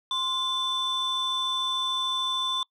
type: tone pair together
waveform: sine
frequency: 1046.5 / 3520 Hz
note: C6 / A7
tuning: 0 / 0 cents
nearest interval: octave + major sixth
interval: 2100 cents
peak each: -28 / -24 dBFS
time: 0.11-2.63 s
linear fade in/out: 2 ms
effects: noise-tail reverb RT60 0.1 s tail -26 dB re dry + tanh soft clip ceiling -22 dBFS